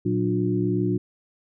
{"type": "tone cluster", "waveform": "sine", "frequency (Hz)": [117.2, 185, 295.4, 358], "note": ["A#2", "F#3", "D4", "F4"], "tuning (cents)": [10, 0, 10, 43], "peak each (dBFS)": -26, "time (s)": [0.05, 0.98], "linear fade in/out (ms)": 10, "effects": []}